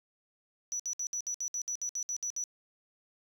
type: tone bursts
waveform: sine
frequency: 5910 Hz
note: F#8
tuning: 3 cents flat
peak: -30 dBFS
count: 13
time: 0.72-2.439 s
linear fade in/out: 0 ms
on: 75 ms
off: 62 ms
effects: tanh soft clip ceiling -30 dBFS